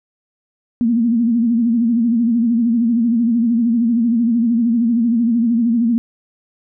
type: tone with vibrato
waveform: sine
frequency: 233.1 Hz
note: A#3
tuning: in tune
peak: -12 dBFS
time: 0.81-5.98 s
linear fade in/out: 0 ms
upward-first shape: sine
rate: 13 Hz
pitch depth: 83 cents each way
effects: none